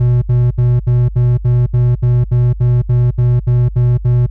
triangle tone bursts, 122.2 Hz, B2, 18 cents flat, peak -6 dBFS, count 15, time 0-4.266 s, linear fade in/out 10 ms, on 220 ms, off 69 ms, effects added 50 Hz sine -22 dBFS peak until 4.3 s

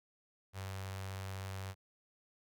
sawtooth tone with notch filter, 96.2 Hz, G2, 32 cents flat, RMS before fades -43 dBFS, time 0.53-1.75 s, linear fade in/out 50 ms, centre 260 Hz, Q 0.52, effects none

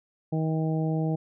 harmonic tone, 158.7 Hz, D#3, 35 cents sharp, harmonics 1 / 2 / 3 / 4 / 5, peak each -25 / -31 / -35 / -37 / -39 dBFS, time 0.32-1.16 s, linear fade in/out 10 ms, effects none

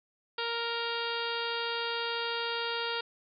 harmonic tone, 466.2 Hz, A#4, in tune, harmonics 1 / 2 / 3 / 4 / 5 / 6 / 7 / 8 / 9 / 10, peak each -37 / -38 / -37 / -43 / -45 / -40 / -41 / -41 / -46 / -43 dBFS, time 0.38-3.01 s, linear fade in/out 5 ms, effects none

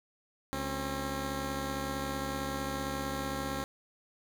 10% pulse tone pair together, 71 / 268.6 Hz, C#2 / C4, +42 / +46 cents, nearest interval octave + major seventh, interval 2304 cents, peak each -29 / -27 dBFS, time 0.53-3.64 s, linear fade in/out 0 ms, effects none

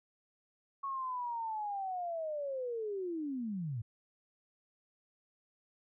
sine linear sweep, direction down, 1108.7 to 104.5 Hz, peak -35 dBFS, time 0.83-3.82 s, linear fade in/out 10 ms, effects none

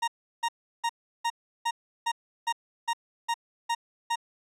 40% pulse tone bursts, 932.3 Hz, A#5, in tune, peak -24 dBFS, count 11, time 0.02-4.158 s, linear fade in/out 10 ms, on 58 ms, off 350 ms, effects low-pass 9000 Hz 12 dB/octave

